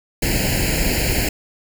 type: noise with comb filter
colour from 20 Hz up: pink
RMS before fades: -19 dBFS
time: 0.22-1.29 s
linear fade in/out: 5 ms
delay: 0.42 ms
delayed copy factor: +1
effects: none